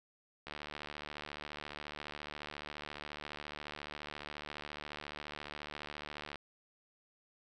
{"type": "click train", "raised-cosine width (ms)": 0.3, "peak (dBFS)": -27, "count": 439, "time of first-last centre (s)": [0.47, 6.357], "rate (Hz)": 74.4, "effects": []}